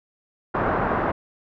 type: low-pass noise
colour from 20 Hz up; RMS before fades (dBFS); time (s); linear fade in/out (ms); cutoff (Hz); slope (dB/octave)
white; -23; 0.54-1.12; 10; 1300; 24
effects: none